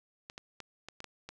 clicks, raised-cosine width 0.2 ms, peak -26 dBFS, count 7, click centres 0.299 / 0.379 / 0.603 / 0.886 / 1.004 / 1.043 / 1.29 s, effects none

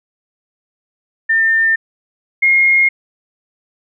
sine tone pair in turn, 1802 / 2143 Hz, A6 / C7, +41 / +41 cents, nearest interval minor third, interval 300 cents, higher second, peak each -10 / -8 dBFS, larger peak second, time 1.29-1.76 / 2.42-2.89 s, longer neither, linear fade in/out 10 ms, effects none

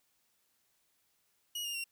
sawtooth tone with pitch steps, 2900 / 2824 / 2750 Hz, F#7 / F7 / F7, -35 / +19 / -27 cents, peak -33 dBFS, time 1.55-1.841 s, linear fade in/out 5 ms, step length 97 ms, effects white hiss -75 dBFS RMS until 1.91 s

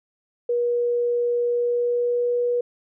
sine tone with pitch glide, 480.3 to 484.5 Hz, B4 to B4, -48 to -33 cents, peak -19 dBFS, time 0.49-2.61 s, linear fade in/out 5 ms, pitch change +15 cents, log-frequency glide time 1.47-2.36 s, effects none

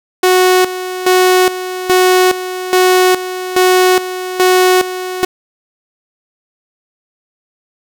sawtooth tone with tremolo, 368.1 Hz, F#4, 9 cents flat, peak -3 dBFS, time 0.23-5.25 s, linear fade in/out 5 ms, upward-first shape square, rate 1.2 Hz, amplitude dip 75%, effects none

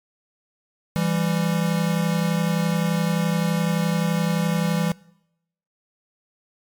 square tone pair together, 166.92 / 198.6 Hz, E3 / G3, +22 / +23 cents, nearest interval minor third, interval 301 cents, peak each -22 / -25 dBFS, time 0.96-4.92 s, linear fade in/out 0 ms, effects noise-tail reverb RT60 0.8 s tail -23 dB re dry + MP3 96 kbps

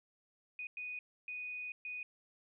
sine tone bursts at uneven times, 2482 Hz, D#7, 5 cents flat, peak -40 dBFS, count 4, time 0.59-0.67 / 0.77-0.99 / 1.28-1.72 / 1.85-2.03 s, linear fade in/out 2 ms, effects none

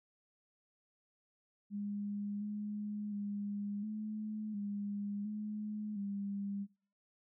sine tone with pitch steps, 204.1 / 208.4 / 203.7 / 214.2 / 203.3 / 211.4 / 200.1 Hz, G#3 / G#3 / G#3 / A3 / G#3 / G#3 / G3, -30 / +6 / -33 / -46 / -37 / +31 / +36 cents, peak -37 dBFS, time 1.7-6.67 s, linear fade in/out 50 ms, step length 710 ms, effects noise-tail reverb RT60 0.4 s tail -19 dB re dry

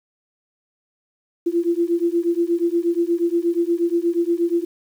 sine beating tone pair, 337.6 / 346 Hz, E4 / F4, +41 / -16 cents, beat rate 8.4 Hz, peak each -20 dBFS, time 1.46-4.65 s, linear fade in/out 10 ms, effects 8-bit

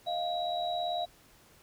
sine tone cluster, 623 / 701 / 3875 Hz, D#5 / F5 / B7, +2 / +6 / -34 cents, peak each -38 / -31 / -38 dBFS, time 0.06-1.06 s, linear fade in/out 20 ms, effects pink hiss -60 dBFS RMS until 1.62 s

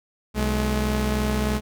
sawtooth tone pair together, 63.2 / 212.6 Hz, B1 / G#3, +41 / +41 cents, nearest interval octave + major sixth, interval 2100 cents, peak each -20 / -20 dBFS, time 0.34-1.61 s, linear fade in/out 50 ms, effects none

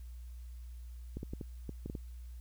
clicks, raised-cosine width 3 ms, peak -27 dBFS, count 8, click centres 1.17 / 1.231 / 1.335 / 1.412 / 1.693 / 1.86 / 1.899 / 1.952 s, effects added 60 Hz sine -44 dBFS peak until 2.4 s + white hiss -68 dBFS RMS until 2.4 s

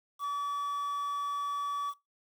triangle tone with quantisation, 1144 Hz, D6, 46 cents flat, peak -29 dBFS, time 0.19-1.94 s, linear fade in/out 50 ms, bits 9, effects noise-tail reverb RT60 0.2 s tail -21 dB re dry

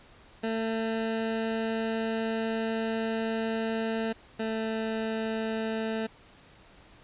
20% pulse tone pair in turn, 224 / 221.8 Hz, A3 / A3, +31 / +14 cents, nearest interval unison, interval 17 cents, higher first, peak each -23 / -24 dBFS, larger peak first, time 0.43-4.13 / 4.39-6.07 s, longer first, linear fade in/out 10 ms, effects pink hiss -55 dBFS RMS until 7.03 s + resampled to 8000 Hz

